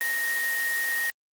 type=tone in noise; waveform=sine; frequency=1864.7 Hz; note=A#6; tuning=in tune; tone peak=-25 dBFS; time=0.01-1.1 s; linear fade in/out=0 ms; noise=white; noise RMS=-33 dBFS; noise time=0.01-1.1 s; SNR=+5 dB; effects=high-pass 400 Hz 12 dB/octave + Opus 24 kbps